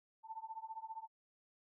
sine tone with tremolo, 889 Hz, A5, 18 cents sharp, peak -40 dBFS, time 0.23-1.08 s, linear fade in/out 50 ms, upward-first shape triangle, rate 15 Hz, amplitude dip 100%, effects none

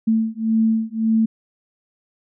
sine beating tone pair, 221.8 / 223.6 Hz, A3 / A3, +14 / +28 cents, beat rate 1.8 Hz, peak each -19 / -19 dBFS, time 0.07-1.26 s, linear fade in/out 10 ms, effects none

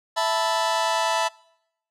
sawtooth chord, E suspended fourth, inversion none, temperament just, 659.3 / 879 / 988.9 Hz, E5 / A5 / B5, 0 / -2 / +2 cents, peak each -21 dBFS, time 0.16-1.29 s, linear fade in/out 20 ms, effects noise-tail reverb RT60 0.8 s tail -25 dB re dry + low-pass 8000 Hz 12 dB/octave

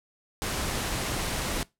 pink noise, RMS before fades -30 dBFS, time 0.42-1.63 s, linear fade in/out 0 ms, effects noise-tail reverb RT60 0.2 s tail -21 dB re dry + low-pass 12000 Hz 12 dB/octave

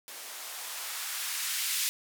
violet noise with band-pass filter sweep, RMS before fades -35 dBFS, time 0.08-1.89 s, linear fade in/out 0 ms, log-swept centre 430 to 2500 Hz, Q 0.97, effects none

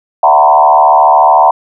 sine tone with frequency modulation, 830.6 Hz, G#5, in tune, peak -3 dBFS, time 0.23-1.51 s, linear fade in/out 5 ms, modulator 73.8 Hz, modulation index 2.4, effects none

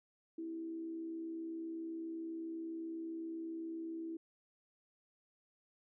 sine tone with frequency modulation, 327.8 Hz, E4, 10 cents flat, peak -40 dBFS, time 0.38-4.17 s, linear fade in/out 5 ms, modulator 67.6 Hz, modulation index 0.3, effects none

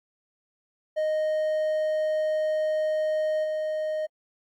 triangle tone with level steps, 620 Hz, D#5, 6 cents flat, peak -21 / -24 dBFS, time 0.96-4.07 s, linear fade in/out 20 ms, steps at 3.43 s, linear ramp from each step 20 ms, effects AAC 64 kbps

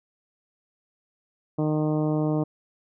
harmonic tone, 153.2 Hz, D#3, 27 cents flat, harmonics 1 / 2 / 3 / 4 / 5 / 6 / 7 / 8, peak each -25 / -25 / -31 / -32 / -38 / -42 / -42 / -48 dBFS, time 1.58-2.44 s, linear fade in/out 10 ms, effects none

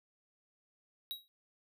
square tone with exponential decay, 3835 Hz, A#7, 48 cents sharp, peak -35 dBFS, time 1.11-1.28 s, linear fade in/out 0 ms, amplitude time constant 35 ms, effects none

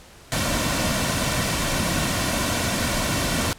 pink noise with comb filter, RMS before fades -23 dBFS, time 0.32-3.53 s, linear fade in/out 0 ms, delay 2.4 ms, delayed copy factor -0.5, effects pink hiss -47 dBFS RMS until 3.58 s + low-pass 11000 Hz 12 dB/octave

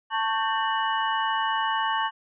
sine tone cluster, 889 / 1109 / 1564 / 1807 / 2941 Hz, A5 / C#6 / G6 / A6 / F#7, +18 / 0 / -4 / +46 / -11 cents, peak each -26 / -28 / -32 / -33 / -33 dBFS, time 0.1-2.11 s, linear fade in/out 50 ms, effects none

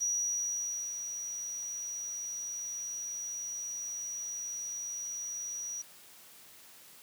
sine tone with ADSR envelope, 5800 Hz, F#8, 35 cents flat, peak -28 dBFS, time 0-5.82 s, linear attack 23 ms, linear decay 910 ms, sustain -8 dB, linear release 6 ms, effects white hiss -55 dBFS RMS until 7.02 s + high-pass 100 Hz 12 dB/octave

